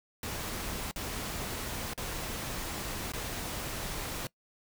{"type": "noise with dropouts", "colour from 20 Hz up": "pink", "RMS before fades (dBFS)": -37, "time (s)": [0.23, 4.27], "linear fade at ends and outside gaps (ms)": 1, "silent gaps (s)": [[0.912, 0.96], [1.935, 1.977], [3.12, 3.135]], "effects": ["noise-tail reverb RT60 0.1 s tail -22 dB re dry"]}